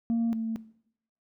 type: tone pair in turn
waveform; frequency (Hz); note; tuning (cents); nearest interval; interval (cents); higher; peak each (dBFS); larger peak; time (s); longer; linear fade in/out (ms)
sine; 230.8 / 224.6; A#3 / A3; -17 / +36; unison; 47; first; -21 / -27; first; 0.1-0.33 / 0.33-0.56; neither; 0
effects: noise-tail reverb RT60 0.7 s tail -18 dB re dry + tanh soft clip ceiling -22 dBFS